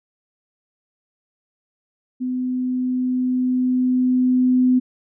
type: tone with level ramp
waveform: sine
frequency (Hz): 253.2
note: B3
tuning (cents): +43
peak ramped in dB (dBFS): -21 to -12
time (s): 2.2-4.8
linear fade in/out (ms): 20
effects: none